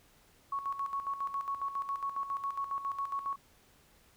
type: tone with tremolo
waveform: sine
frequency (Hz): 1108.7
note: C#6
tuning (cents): 0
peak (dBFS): -31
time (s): 0.52-3.36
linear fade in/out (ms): 5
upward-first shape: square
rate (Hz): 7.3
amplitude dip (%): 65
effects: pink hiss -64 dBFS RMS until 4.16 s